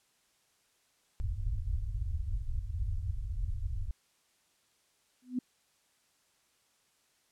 pink low-pass noise, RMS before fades -34 dBFS, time 1.2-3.91 s, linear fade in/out 0 ms, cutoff 110 Hz, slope 96 dB/octave
sine tone with exponential growth, 250.6 Hz, B3, 25 cents sharp, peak -26 dBFS, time 5.22-5.39 s, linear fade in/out 5 ms, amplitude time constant 36 ms
effects white hiss -71 dBFS RMS until 7.31 s + low-pass 10000 Hz 12 dB/octave

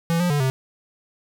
square tone with pitch steps, 167.6 / 177.1 / 145.8 / 131.7 Hz, E3 / F3 / D3 / C3, +29 / +24 / -12 / +12 cents, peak -19 dBFS, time 0.1-0.5 s, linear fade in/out 0 ms, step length 100 ms, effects none

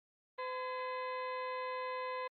harmonic tone with a mistuned harmonic, 510 Hz, C5, 44 cents flat, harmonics 1 / 2 / 3 / 4 / 5 / 6 / 7 / 8, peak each -41 / -40 / -51 / -49 / -53 / -62 / -60 / -58 dBFS, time 0.38-2.28 s, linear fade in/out 10 ms, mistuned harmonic 3, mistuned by +150 cents, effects Opus 24 kbps

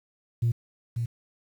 sine tone with echo, 117.2 Hz, A#2, 10 cents sharp, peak -19 dBFS, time 0.42-0.52 s, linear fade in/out 10 ms, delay 540 ms, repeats 1, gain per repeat -6 dB, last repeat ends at 1.06 s, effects tanh soft clip ceiling -18 dBFS + 9-bit

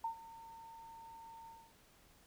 sine tone with ADSR envelope, 910 Hz, A#5, 42 cents flat, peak -34 dBFS, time 0.04-1.74 s, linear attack 5 ms, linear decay 100 ms, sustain -17 dB, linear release 260 ms, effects pink hiss -66 dBFS RMS until 2.26 s

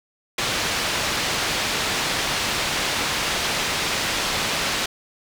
white low-pass noise, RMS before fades -24 dBFS, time 0.38-4.86 s, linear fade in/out 5 ms, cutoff 4400 Hz, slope 12 dB/octave, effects none

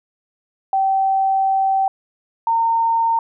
sine tone pair in turn, 773 / 914.8 Hz, G5 / A#5, -24 / -33 cents, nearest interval minor third, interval 291 cents, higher second, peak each -14 dBFS, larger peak neither, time 0.73-1.88 / 2.47-3.19 s, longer first, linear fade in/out 2 ms, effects none

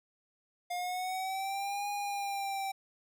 square linear two-way sweep, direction up then down, 707 to 819 to 776 Hz, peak -34 dBFS, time 0.7-2.72 s, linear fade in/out 10 ms, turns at 1.89 s, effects none

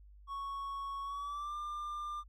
triangle tone with pitch glide, 1108.7 to 1195.2 Hz, C#6 to D6, 0 to +30 cents, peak -36 dBFS, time 0.27-2.24 s, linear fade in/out 50 ms, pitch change +130 cents, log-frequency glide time 1.03-1.56 s, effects added 50 Hz sine -54 dBFS peak until 2.28 s

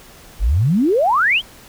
sine exponential sweep, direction up, 42.53 to 3359 Hz, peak -12 dBFS, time 0.39-1.42 s, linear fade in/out 50 ms, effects pink hiss -43 dBFS RMS until 1.68 s

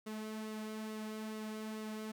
sawtooth tone with flanger, 216.7 Hz, A3, 26 cents flat, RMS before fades -43 dBFS, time 0.06-2.12 s, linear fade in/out 10 ms, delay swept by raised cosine 1.2 to 3.5 ms, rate 2.3 Hz, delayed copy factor -0.5, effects none

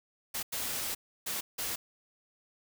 white noise bursts at uneven times, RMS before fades -35 dBFS, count 4, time 0.34-0.43 / 0.52-0.95 / 1.26-1.41 / 1.58-1.76 s, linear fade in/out 10 ms, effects none

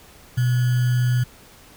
sine tone with sample-and-hold, 123.6 Hz, B2, 2 cents sharp, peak -16 dBFS, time 0.37-1.24 s, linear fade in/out 10 ms, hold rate 1575 Hz, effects pink hiss -48 dBFS RMS until 1.76 s

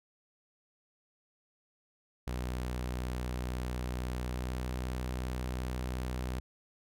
sawtooth tone with pitch glide, 62 to 62.72 Hz, B1 to B1, +7 to +27 cents, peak -30 dBFS, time 2.27-6.4 s, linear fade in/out 5 ms, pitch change +20 cents, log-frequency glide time 4.33-4.48 s, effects none

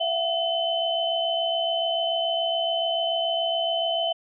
sine tone cluster, 669 / 736 / 3046 Hz, E5 / F#5 / F#7, +25 / -9 / +50 cents, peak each -25 / -32 / -26 dBFS, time 0-4.13 s, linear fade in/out 10 ms, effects none

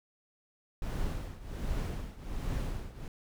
brown noise with tremolo, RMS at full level -32 dBFS, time 0.82-3.08 s, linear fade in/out 2 ms, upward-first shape triangle, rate 1.3 Hz, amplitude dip 85%, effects none

